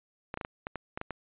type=clicks; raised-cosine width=0.5 ms; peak=-20 dBFS; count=9; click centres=0.341 / 0.374 / 0.412 / 0.449 / 0.669 / 0.757 / 0.975 / 1.014 / 1.107 s; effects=resampled to 8000 Hz